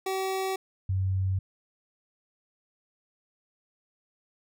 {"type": "tone pair in turn", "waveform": ["25% pulse", "sine"], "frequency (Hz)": [381.5, 94.83], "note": ["G4", "F#2"], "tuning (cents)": [-47, 43], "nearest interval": "2 octaves", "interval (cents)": 2410, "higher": "first", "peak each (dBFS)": -24, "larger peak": "neither", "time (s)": [[0.06, 0.56], [0.89, 1.39]], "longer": "neither", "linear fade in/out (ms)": 5, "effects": []}